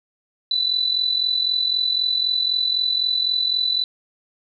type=tone with amplitude modulation; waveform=sine; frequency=3985 Hz; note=B7; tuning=15 cents sharp; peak=-15 dBFS; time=0.51-3.84 s; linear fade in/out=2 ms; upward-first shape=sine; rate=43.9 Hz; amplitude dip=65%; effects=none